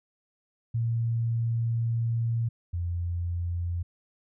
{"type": "tone pair in turn", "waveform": "sine", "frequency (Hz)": [115.7, 86.68], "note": ["A#2", "F2"], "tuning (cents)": [-13, -12], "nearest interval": "perfect fourth", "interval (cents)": 499, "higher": "first", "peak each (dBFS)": [-24, -27], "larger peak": "first", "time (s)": [[0.74, 2.49], [2.73, 3.83]], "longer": "first", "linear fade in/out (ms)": 10, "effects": []}